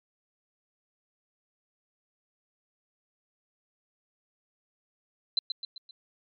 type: tone with echo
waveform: sine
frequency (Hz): 4054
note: B7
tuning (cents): +45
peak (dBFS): -22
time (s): 5.37-5.39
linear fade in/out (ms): 2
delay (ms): 130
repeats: 4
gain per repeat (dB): -6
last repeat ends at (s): 5.91
effects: MP3 64 kbps